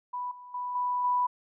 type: tone with level steps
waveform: sine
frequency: 987.8 Hz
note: B5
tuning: in tune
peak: -31 / -44 / -31 / -26 / -23 dBFS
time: 0.13-1.27 s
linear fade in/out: 10 ms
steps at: 0.31 / 0.54 / 0.75 / 1.04 s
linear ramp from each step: 5 ms
effects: none